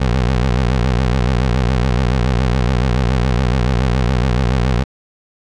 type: tone with vibrato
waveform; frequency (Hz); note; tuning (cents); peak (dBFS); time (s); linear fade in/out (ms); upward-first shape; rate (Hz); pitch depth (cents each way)
20% pulse; 62.7; B1; +27; -8; 0-4.84; 10; sine; 7.1; 150
effects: low-pass 5000 Hz 12 dB/octave